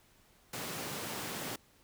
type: high-pass noise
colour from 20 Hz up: pink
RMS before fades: -40 dBFS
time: 0.53-1.56 s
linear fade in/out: 5 ms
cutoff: 120 Hz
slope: 24 dB/octave
effects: pink hiss -65 dBFS RMS until 1.83 s